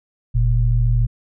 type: tone pair together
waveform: sine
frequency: 44.05 / 117.6 Hz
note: F1 / A#2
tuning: +16 / +16 cents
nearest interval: octave + perfect fourth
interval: 1700 cents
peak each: -16 dBFS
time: 0.34-1.07 s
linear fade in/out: 20 ms
effects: none